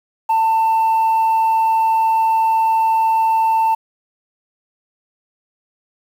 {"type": "tone", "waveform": "sine", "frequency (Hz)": 893, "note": "A5", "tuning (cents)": 25, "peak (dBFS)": -10, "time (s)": [0.29, 3.75], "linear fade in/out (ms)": 10, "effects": ["tanh soft clip ceiling -11 dBFS", "7-bit"]}